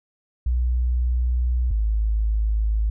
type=tone pair in turn; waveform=sine; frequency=61.1 / 53.62 Hz; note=B1 / A1; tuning=-18 / -44 cents; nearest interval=major second; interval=226 cents; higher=first; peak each=-18 dBFS; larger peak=neither; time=0.46-1.71 / 1.71-2.9 s; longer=first; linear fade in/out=5 ms; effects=none